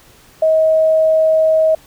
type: tone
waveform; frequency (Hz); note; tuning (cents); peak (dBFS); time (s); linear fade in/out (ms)
sine; 635; D#5; +35; -9; 0.42-1.75; 5
effects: pink hiss -46 dBFS RMS until 1.86 s